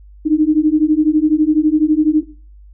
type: beating tone pair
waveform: sine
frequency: 301.1 / 313.1 Hz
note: D4 / D#4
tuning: +43 / +11 cents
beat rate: 12 Hz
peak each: -13 dBFS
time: 0.25-2.23 s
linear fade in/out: 20 ms
effects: noise-tail reverb RT60 0.4 s tail -17 dB re dry + added 50 Hz sine -38 dBFS peak until 2.73 s